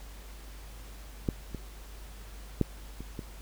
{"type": "clicks", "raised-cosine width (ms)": 3, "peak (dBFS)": [-14, -24, -11, -28, -23], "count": 5, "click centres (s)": [1.288, 1.547, 2.613, 3.006, 3.192], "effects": ["added 50 Hz sine -44 dBFS peak until 3.41 s", "pink hiss -52 dBFS RMS until 3.41 s"]}